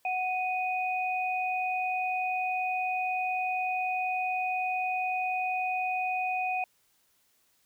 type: tone pair together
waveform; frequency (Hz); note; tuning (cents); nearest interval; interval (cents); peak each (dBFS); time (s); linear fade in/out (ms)
sine; 739.3 / 2489; F#5 / D#7; -2 / 0; octave + major sixth; 2102; -29 / -32; 0.05-6.64; 2
effects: white hiss -69 dBFS RMS until 7.65 s